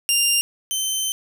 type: tone pair in turn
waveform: 15% pulse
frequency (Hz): 2794 / 3087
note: F7 / G7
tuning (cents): 0 / -27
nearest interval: major second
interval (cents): 173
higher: second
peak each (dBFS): -9 / -14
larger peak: first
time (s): 0.09-0.41 / 0.71-1.12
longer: second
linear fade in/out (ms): 0
effects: none